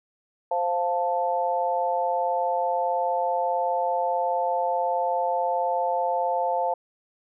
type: chord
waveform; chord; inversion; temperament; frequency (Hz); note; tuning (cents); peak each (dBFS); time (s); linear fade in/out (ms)
sine; F major; second; equal; 523.3 / 698.5 / 880; C5 / F5 / A5; 0 / 0 / 0; -27 / -26 / -26; 0.51-6.74; 5
effects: none